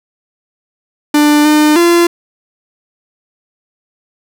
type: tone with pitch steps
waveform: 45% pulse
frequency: 296.6 / 302.2 / 343.3 Hz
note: D4 / D4 / F4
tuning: +17 / +50 / -30 cents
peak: -6 dBFS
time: 1.14-2.07 s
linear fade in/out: 5 ms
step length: 310 ms
effects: none